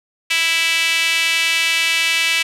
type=tone with high-pass filter; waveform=sawtooth; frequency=329.6 Hz; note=E4; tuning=in tune; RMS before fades=-17 dBFS; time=0.3-2.43 s; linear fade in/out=10 ms; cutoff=2500 Hz; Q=3.5; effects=low-pass 12000 Hz 12 dB/octave